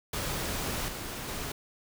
pink noise with level steps, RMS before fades -33 / -38 / -36 dBFS, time 0.13-1.52 s, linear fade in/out 5 ms, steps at 0.88 / 1.28 s, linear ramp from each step 2 ms, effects none

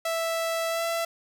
sawtooth tone with pitch glide, 659.3 to 668.5 Hz, E5 to E5, 0 to +24 cents, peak -22 dBFS, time 0.05-1.05 s, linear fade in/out 5 ms, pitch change +24 cents, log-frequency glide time 0.69-0.83 s, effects none

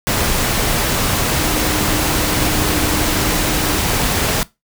sine tone in noise, 304.6 Hz, D#4, 37 cents flat, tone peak -24 dBFS, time 1.39-3.79 s, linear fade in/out 0 ms, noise pink, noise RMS -17 dBFS, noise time 0.07-4.43 s, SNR -10 dB, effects noise-tail reverb RT60 0.2 s tail -19 dB re dry

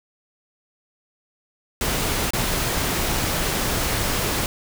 pink noise with dropouts, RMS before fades -23 dBFS, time 1.81-4.46 s, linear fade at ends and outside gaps 1 ms, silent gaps 2.306-2.334 s, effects none

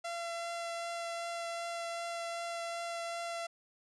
sawtooth tone with vibrato, 680 Hz, F5, 46 cents flat, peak -33 dBFS, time 0.04-3.47 s, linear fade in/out 10 ms, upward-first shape triangle, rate 2.6 Hz, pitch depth 10 cents each way, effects resampled to 22050 Hz

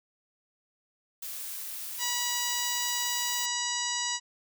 blue noise, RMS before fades -38 dBFS, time 1.22-3.46 s, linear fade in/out 5 ms
harmonic tone, 970 Hz, B5, 31 cents flat, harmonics 1 / 2 / 3 / 4 / 5 / 6 / 7 / 8, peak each -37 / -37 / -37 / -37 / -37 / -37 / -37 / -37 dBFS, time 1.98-4.2 s, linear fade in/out 50 ms
effects none

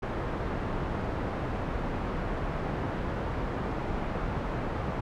pink low-pass noise, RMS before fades -32 dBFS, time 0.02-5.01 s, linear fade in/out 10 ms, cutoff 1300 Hz, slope 12 dB/octave, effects none

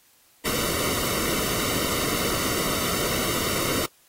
pink noise with comb filter, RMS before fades -26 dBFS, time 0.45-3.86 s, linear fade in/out 5 ms, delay 1.2 ms, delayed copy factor -0.75, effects white hiss -59 dBFS RMS until 4.08 s + AAC 48 kbps

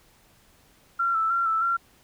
sine tone with vibrato, 1345 Hz, E6, 34 cents sharp, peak -21 dBFS, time 0.99-1.77 s, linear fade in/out 10 ms, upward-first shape square, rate 3.2 Hz, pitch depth 33 cents each way, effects pink hiss -59 dBFS RMS until 2.03 s

